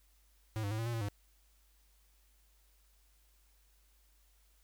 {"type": "tone with pitch steps", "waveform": "square", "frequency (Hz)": [109.5, 100.7, 109.1, 114.2, 118.3, 114.1, 102], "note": ["A2", "G2", "A2", "A#2", "A#2", "A#2", "G#2"], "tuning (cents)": [-8, 47, -14, -35, 26, -37, -31], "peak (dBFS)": -35, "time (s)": [0.56, 1.085], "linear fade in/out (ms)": 0, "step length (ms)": 75, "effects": ["added 50 Hz sine -66 dBFS peak until 4.63 s", "white hiss -72 dBFS RMS until 4.63 s"]}